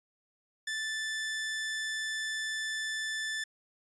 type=tone; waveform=sawtooth; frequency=1758 Hz; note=A6; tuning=2 cents flat; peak=-29 dBFS; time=0.67-3.44 s; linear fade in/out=5 ms; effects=resampled to 22050 Hz